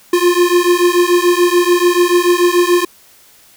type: beating tone pair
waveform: square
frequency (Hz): 349.2 / 356.1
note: F4 / F4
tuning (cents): 0 / +34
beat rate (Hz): 6.9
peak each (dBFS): -13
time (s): 0.13-2.85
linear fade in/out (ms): 5
effects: white hiss -46 dBFS RMS until 3.56 s